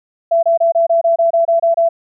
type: tone bursts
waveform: sine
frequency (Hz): 670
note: E5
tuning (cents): +28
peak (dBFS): -9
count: 11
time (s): 0.31-1.89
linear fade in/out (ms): 10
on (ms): 120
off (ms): 26
effects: none